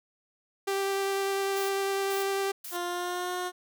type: tone with vibrato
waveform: sawtooth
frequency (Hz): 392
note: G4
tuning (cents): 0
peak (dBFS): -23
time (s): 0.67-2.52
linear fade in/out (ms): 10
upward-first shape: sine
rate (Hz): 10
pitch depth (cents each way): 8
type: noise bursts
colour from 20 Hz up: blue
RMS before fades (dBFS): -40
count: 3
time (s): 1.56-2.77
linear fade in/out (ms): 5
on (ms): 130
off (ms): 410
type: tone with pitch glide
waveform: 15% pulse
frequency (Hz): 351 to 360.7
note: F4 to F#4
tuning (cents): +9 to -44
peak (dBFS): -24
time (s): 2.71-3.52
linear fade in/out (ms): 50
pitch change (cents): +47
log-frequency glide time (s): 2.84-3.33
effects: none